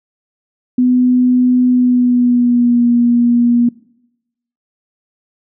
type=tone with pitch glide; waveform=sine; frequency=250 to 239.1 Hz; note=B3 to A#3; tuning=+21 to +44 cents; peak=-8 dBFS; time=0.78-3.69 s; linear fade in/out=5 ms; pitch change=-77 cents; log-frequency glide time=1.69-2.86 s; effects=noise-tail reverb RT60 0.9 s tail -22 dB re dry